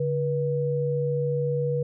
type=tone pair together; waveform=sine; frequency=143.41 / 483.9 Hz; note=D3 / B4; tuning=-41 / -35 cents; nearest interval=octave + major sixth; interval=2106 cents; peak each=-26 / -25 dBFS; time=0-1.83 s; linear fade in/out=5 ms; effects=none